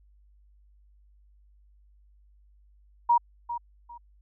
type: tone with echo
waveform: sine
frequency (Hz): 949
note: A#5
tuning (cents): +31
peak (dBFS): -17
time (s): 3.09-3.18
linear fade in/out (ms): 10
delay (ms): 400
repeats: 2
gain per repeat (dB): -12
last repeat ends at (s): 3.98
effects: added 50 Hz sine -56 dBFS peak until 4.21 s